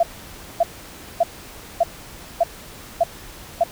sine tone bursts, 679 Hz, F5, 49 cents flat, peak -12 dBFS, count 7, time 0-3.637 s, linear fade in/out 5 ms, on 31 ms, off 570 ms, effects pink hiss -40 dBFS RMS until 3.71 s

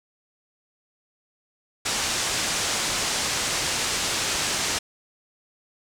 white low-pass noise, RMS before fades -26 dBFS, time 1.85-4.79 s, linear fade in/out 10 ms, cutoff 7900 Hz, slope 24 dB/octave, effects none

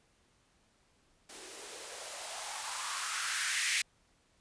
violet noise with band-pass filter sweep, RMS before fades -37 dBFS, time 1.29-3.82 s, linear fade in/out 5 ms, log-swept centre 310 to 2200 Hz, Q 3.4, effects pink hiss -70 dBFS RMS until 4.4 s + resampled to 22050 Hz

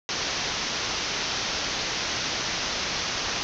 white low-pass noise, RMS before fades -29 dBFS, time 0.09-3.43 s, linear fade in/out 0 ms, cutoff 6300 Hz, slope 96 dB/octave, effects none

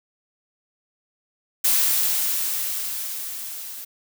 blue noise with level ramp, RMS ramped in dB -18 to -36 dBFS, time 1.64-3.85 s, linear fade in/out 10 ms, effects none

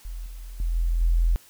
sine tone with level steps, 42.07 Hz, E1, 36 cents sharp, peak -31 / -35 / -22 / -20 / -17 dBFS, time 0.05-1.36 s, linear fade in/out 0 ms, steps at 0.26 / 0.6 / 0.75 / 1.01 s, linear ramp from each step 2 ms, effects white hiss -53 dBFS RMS until 1.49 s

